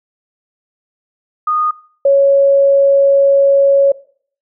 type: tone pair in turn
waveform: sine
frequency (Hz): 1232 / 554.7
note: D#6 / C#5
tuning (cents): -17 / +1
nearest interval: octave + major second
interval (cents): 1382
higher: first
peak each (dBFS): -12 / -6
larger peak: second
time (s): 1.47-1.71 / 2.05-3.92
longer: second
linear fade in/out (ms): 5
effects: noise-tail reverb RT60 0.5 s tail -19 dB re dry